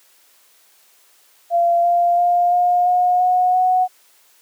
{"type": "tone with pitch steps", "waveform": "sine", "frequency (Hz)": [688, 696, 704.1, 712.3, 720.5, 728.9, 737.4], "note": ["F5", "F5", "F5", "F5", "F#5", "F#5", "F#5"], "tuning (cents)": [-26, -6, 14, 34, -46, -26, -6], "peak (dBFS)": -12, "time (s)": [1.5, 3.88], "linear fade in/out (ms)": 50, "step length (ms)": 340, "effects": ["white hiss -54 dBFS RMS until 4.41 s", "high-pass 400 Hz 12 dB/octave"]}